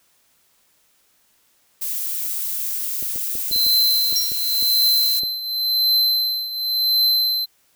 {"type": "noise", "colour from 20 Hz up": "violet", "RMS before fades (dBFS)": -25, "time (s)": [1.81, 5.2], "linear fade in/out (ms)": 10}
{"type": "clicks", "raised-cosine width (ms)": 2, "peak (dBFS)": -24, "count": 10, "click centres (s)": [3.026, 3.16, 3.353, 3.513, 3.561, 3.665, 4.126, 4.318, 4.626, 5.234]}
{"type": "tone with tremolo", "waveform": "square", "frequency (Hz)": 4079, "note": "C8", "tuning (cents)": -45, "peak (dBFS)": -14, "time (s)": [3.51, 7.46], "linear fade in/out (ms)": 20, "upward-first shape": "triangle", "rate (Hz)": 0.92, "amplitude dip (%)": 80}
{"type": "tone with exponential decay", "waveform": "sine", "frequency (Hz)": 5588, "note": "F8", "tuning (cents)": 0, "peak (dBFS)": -16, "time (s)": [4.16, 4.45], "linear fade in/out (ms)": 2, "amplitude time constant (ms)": 63}
{"effects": ["white hiss -61 dBFS RMS until 7.75 s"]}